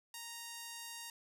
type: tone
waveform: 5% pulse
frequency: 932.3 Hz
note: A#5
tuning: in tune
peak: -33 dBFS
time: 0.14-1.1 s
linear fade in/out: 2 ms
effects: none